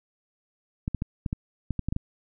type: clicks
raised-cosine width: 5 ms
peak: -15 dBFS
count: 10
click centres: 0.879 / 0.947 / 1.021 / 1.262 / 1.329 / 1.707 / 1.793 / 1.886 / 1.925 / 1.964 s
effects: none